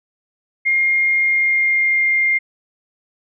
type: tone with pitch glide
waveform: sine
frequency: 2127 to 2112 Hz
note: C7 to C7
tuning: +28 to +16 cents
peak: -13 dBFS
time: 0.65-2.39 s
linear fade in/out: 20 ms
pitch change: -12 cents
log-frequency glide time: 1.2-2.09 s
effects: none